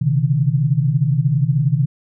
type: tone cluster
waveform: sine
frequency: 127.5 / 140.2 / 157 Hz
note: C3 / C#3 / D#3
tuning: -44 / +20 / +16 cents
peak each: -18 dBFS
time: 0.01-1.86 s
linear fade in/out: 10 ms
effects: none